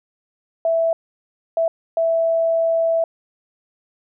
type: tone bursts at uneven times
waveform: sine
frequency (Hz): 659.3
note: E5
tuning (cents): 0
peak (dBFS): -15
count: 3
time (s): 0.65-0.93 / 1.57-1.68 / 1.97-3.04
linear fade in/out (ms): 2
effects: none